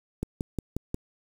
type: click train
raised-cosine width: 3 ms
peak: -16 dBFS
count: 5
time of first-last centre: 0.23-0.944 s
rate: 5.6 Hz
effects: 7-bit